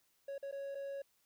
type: tone with dropouts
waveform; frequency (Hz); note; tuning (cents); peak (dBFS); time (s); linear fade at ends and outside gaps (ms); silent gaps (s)
triangle; 554.4; C#5; 0; -38; 0.28-1.02; 5; 0.381-0.427 / 0.514-0.524 / 0.748-0.752
effects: white hiss -75 dBFS RMS until 1.25 s